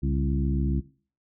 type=harmonic tone with a mistuned harmonic; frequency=67.2 Hz; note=C2; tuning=47 cents sharp; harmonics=1 / 2 / 3 / 4 / 5; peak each=-26 / -27 / -31 / -34 / -35 dBFS; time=0.02-0.81 s; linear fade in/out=20 ms; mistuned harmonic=2; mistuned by=+86 cents; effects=noise-tail reverb RT60 0.4 s tail -17 dB re dry